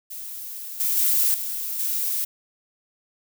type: noise with level steps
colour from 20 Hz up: violet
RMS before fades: -35 / -23 / -20 / -29 / -25 dBFS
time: 0.1-2.25 s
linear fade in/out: 10 ms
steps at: 0.8 / 0.97 / 1.34 / 1.79 s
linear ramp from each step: 2 ms
effects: none